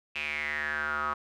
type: tone with band-pass filter sweep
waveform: square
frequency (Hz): 74.5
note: D2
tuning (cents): +25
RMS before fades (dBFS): -32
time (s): 0.15-1.14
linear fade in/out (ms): 10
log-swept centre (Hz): 2600 to 1200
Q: 8.4
effects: none